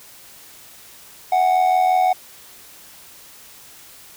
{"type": "tone with amplitude modulation", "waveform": "triangle", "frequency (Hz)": 740, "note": "F#5", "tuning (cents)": 0, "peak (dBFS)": -9, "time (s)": [1.32, 2.13], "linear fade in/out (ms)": 5, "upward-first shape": "sine", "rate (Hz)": 85.6, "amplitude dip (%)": 60, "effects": ["white hiss -44 dBFS RMS until 4.16 s"]}